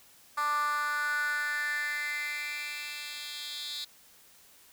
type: tone with high-pass filter sweep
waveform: 10% pulse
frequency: 294.6 Hz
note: D4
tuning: 6 cents sharp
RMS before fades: -33 dBFS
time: 0.37-3.85 s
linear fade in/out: 10 ms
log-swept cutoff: 1100 to 3700 Hz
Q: 5.9
effects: white hiss -58 dBFS RMS until 4.72 s